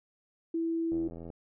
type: tone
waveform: sine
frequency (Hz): 330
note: E4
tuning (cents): +2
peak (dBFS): -28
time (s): 0.54-1.08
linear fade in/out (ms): 5
type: click train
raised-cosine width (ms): 2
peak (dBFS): -31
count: 33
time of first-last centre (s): 0.92-1.302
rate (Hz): 83.8
effects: none

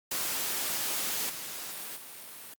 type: noise with level steps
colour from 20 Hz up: white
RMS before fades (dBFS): -32 / -39 / -45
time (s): 0.11-2.54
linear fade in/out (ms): 5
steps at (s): 1.29 / 1.96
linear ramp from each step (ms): 10
effects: high-pass 150 Hz 12 dB/octave + Opus 48 kbps

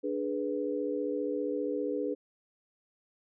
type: chord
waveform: sine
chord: G# diminished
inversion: second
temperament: equal with one note detuned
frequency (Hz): 293.7 / 418.9 / 493.9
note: D4 / G#4 / B4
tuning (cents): 0 / +15 / 0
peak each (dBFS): -34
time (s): 0.03-2.15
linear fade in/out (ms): 20
effects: none

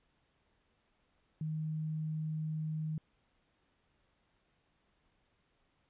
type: tone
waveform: sine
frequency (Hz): 156.1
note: D#3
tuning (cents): +6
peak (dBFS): -34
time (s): 1.41-2.98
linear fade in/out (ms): 2
effects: pink hiss -75 dBFS RMS until 5.89 s + resampled to 8000 Hz

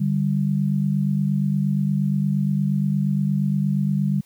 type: tone pair together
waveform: sine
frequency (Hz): 147.47 / 196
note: D3 / G3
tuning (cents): +8 / 0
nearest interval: perfect fourth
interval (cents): 492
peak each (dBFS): -21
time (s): 0-4.21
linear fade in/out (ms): 10
effects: white hiss -58 dBFS RMS until 4.25 s

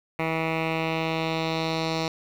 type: tone with low-pass filter sweep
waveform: 10% pulse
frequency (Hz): 161.6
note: E3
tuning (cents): -34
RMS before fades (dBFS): -27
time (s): 0.19-2.08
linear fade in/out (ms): 2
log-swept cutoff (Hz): 2200 to 4700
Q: 2.5
effects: 8-bit

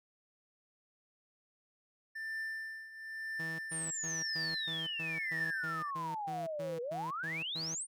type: tone with tremolo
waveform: triangle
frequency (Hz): 1780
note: A6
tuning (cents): +20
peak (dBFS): -34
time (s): 2.15-5.91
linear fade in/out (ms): 10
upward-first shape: triangle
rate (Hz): 0.99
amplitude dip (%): 80
type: tone bursts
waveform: sawtooth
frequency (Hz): 162.1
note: E3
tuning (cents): -29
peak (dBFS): -39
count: 14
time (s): 3.39-7.75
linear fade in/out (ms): 10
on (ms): 200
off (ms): 120
type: exponential two-way sweep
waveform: sine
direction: down then up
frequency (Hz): 9397 to 471.8 to 9397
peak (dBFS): -36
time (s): 3.69-7.87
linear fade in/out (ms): 50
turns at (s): 6.81
effects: none

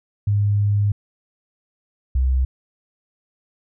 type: tone pair in turn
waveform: sine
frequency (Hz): 102.5 / 64.57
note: G#2 / C2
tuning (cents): -22 / -22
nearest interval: minor sixth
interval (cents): 800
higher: first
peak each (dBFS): -15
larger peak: neither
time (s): 0.27-0.92 / 2.15-2.45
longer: first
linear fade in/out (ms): 5
effects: none

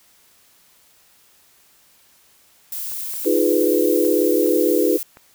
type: noise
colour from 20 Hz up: violet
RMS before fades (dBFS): -28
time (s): 2.72-5.03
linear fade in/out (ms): 2
type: clicks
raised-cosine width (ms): 0.5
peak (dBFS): -27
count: 6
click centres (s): 2.918 / 3.137 / 3.246 / 4.049 / 4.464 / 5.171
type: chord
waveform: sine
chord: F half-diminished seventh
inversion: third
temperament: equal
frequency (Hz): 311.1 / 349.2 / 415.3 / 493.9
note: Eb4 / F4 / Ab4 / Cb5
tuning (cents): 0 / 0 / 0 / 0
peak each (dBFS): -20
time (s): 3.25-4.98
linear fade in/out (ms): 20
effects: white hiss -55 dBFS RMS until 5.34 s

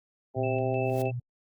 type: harmonic tone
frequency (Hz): 130.8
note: C3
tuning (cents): 0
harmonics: 2 / 3 / 4 / 5 / 6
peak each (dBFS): -35 / -31 / -33 / -32 / -35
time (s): 0.34-1.12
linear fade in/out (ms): 50
type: tone with pitch glide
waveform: sine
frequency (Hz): 118.3 to 121.98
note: A#2 to B2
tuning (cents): +26 to -21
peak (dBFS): -30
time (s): 0.36-1.2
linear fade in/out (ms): 10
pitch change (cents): +53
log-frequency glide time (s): 0.54-0.71
type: tone with tremolo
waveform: sine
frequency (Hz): 2637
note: E7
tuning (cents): 0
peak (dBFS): -38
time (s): 0.43-1.11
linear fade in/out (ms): 10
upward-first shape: square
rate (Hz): 3.2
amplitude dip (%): 70
type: noise with exponential growth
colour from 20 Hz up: white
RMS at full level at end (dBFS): -42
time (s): 0.79-1.02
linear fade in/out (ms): 2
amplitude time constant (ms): 50
effects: Opus 32 kbps

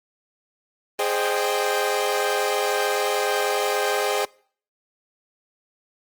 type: chord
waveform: sawtooth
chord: Ab major seventh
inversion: none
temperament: equal with one note detuned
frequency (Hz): 415.3 / 523.3 / 613.7 / 784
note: Ab4 / C5 / Eb5 / G5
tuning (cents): 0 / 0 / -24 / 0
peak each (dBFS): -21 / -23 / -25 / -23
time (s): 0.99-4.25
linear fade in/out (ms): 2
effects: noise-tail reverb RT60 0.5 s tail -24 dB re dry + Opus 24 kbps

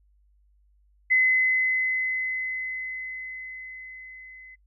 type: tone with level ramp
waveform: sine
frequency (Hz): 2035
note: C7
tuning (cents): -49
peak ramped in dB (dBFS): -16 to -44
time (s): 1.1-4.56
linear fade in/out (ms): 20
effects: noise-tail reverb RT60 0.1 s tail -25 dB re dry + added 50 Hz sine -59 dBFS peak until 4.66 s

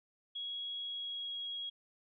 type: tone with pitch glide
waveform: sine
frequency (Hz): 3322 to 3303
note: G#7 to G#7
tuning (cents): 0 to -10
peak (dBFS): -38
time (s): 0.35-1.7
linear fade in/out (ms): 10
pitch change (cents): -10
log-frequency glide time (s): 0.8-1.36
effects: none

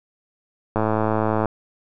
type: click train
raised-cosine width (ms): 1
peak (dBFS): -7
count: 77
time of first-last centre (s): 0.76-1.457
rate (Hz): 109
effects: none

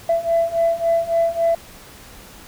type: beating tone pair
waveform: sine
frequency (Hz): 667 / 670.6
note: E5 / E5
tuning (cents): +20 / +30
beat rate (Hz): 3.6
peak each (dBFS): -19 / -17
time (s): 0.09-1.55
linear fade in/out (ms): 5
effects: tanh soft clip ceiling -10 dBFS + pink hiss -42 dBFS RMS until 2.47 s

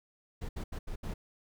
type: noise bursts at uneven times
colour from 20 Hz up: brown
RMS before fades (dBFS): -37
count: 5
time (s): 0.41-0.49 / 0.56-0.64 / 0.72-0.79 / 0.87-0.96 / 1.03-1.14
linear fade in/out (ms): 10
effects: none

